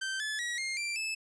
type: tone with pitch steps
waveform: sawtooth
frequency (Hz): 1555 / 1725.4 / 1914.4 / 2124 / 2357 / 2615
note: G6 / A6 / A#6 / C7 / D7 / E7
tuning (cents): -14 / -34 / +46 / +25 / +6 / -15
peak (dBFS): -29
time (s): 0.01-1.15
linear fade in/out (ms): 10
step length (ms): 190
effects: resampled to 22050 Hz